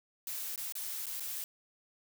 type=noise with dropouts; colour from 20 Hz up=blue; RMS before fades=-39 dBFS; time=0.27-1.44 s; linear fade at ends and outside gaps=1 ms; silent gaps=0.559-0.577 / 0.723-0.753 / 1.058-1.066 / 1.198-1.205 s; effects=none